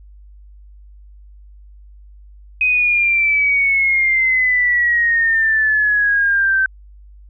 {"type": "exponential sweep", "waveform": "sine", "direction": "down", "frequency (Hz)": [2519, 1543], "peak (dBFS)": -12, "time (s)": [2.61, 6.66], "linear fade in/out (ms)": 2, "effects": ["added 50 Hz sine -39 dBFS peak until 7.29 s"]}